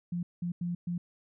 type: tone bursts at uneven times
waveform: sine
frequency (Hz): 174.3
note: F3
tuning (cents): -3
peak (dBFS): -30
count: 4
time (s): 0.12-0.23 / 0.42-0.52 / 0.61-0.75 / 0.87-0.98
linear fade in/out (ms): 5
effects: none